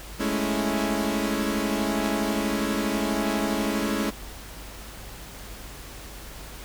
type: chord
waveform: sawtooth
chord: A major seventh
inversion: third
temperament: equal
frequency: 207.7 / 220 / 277.2 / 329.6 Hz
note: G#3 / A3 / C#4 / E4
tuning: 0 / 0 / 0 / 0 cents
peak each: -24 / -27 / -25 / -27 dBFS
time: 0.19-4.11 s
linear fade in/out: 20 ms
effects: added 50 Hz sine -42 dBFS peak until 6.64 s + pink hiss -42 dBFS RMS until 6.64 s